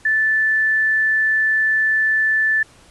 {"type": "tone", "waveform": "sine", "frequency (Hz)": 1755, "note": "A6", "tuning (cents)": -5, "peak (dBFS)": -14, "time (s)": [0.05, 2.63], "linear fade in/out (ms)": 5, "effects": ["pink hiss -49 dBFS RMS until 2.9 s", "resampled to 24000 Hz"]}